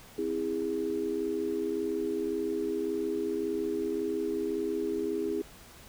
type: chord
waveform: sine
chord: C augmented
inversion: none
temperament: just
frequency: 261.6 / 327 / 408.8 Hz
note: C4 / E4 / G#4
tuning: 0 / -14 / -27 cents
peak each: -37 / -33 / -31 dBFS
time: 0.18-5.42 s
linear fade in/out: 5 ms
effects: pink hiss -52 dBFS RMS until 5.88 s